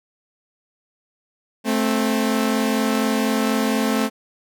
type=tone pair together; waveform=sawtooth; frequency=219.1 / 263.3 Hz; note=A3 / C4; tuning=-7 / +11 cents; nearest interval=minor third; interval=318 cents; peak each=-16 / -18 dBFS; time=1.64-4.1 s; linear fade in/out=50 ms; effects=none